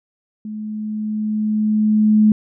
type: tone with level ramp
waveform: sine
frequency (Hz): 214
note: A3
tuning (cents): -48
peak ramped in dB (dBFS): -26 to -8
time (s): 0.45-2.32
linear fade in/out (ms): 2
effects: none